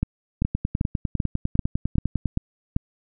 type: two click trains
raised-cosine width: 5 ms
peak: -10 / -9 dBFS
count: 19 / 8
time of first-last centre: 0.45-2.257 / 0.03-2.764 s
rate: 9.96 / 2.56 Hz
effects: none